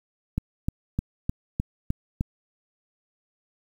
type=click train; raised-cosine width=5 ms; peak=-12 dBFS; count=7; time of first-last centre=0.38-2.209 s; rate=3.28 Hz; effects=8-bit